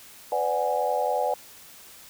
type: chord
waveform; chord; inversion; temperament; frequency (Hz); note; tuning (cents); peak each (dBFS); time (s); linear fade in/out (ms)
sine; G# half-diminished seventh; first; equal with one note detuned; 503.4 / 587.3 / 740 / 830.6; B4 / D5 / F#5 / G#5; +33 / 0 / 0 / 0; -28; 0.32-1.34; 2
effects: white hiss -48 dBFS RMS until 2.09 s